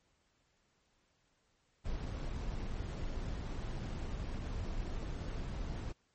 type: noise with sample-and-hold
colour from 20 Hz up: brown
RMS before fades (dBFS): -39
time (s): 1.84-5.93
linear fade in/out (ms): 20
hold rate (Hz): 4900
effects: pink hiss -75 dBFS RMS until 6.14 s + MP3 32 kbps